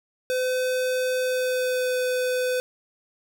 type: tone with pitch glide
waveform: square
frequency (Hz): 509 to 504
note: C5 to B4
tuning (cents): -48 to +35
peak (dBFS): -23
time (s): 0.3-2.6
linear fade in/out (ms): 0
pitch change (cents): -17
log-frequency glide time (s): 1.22-1.98
effects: none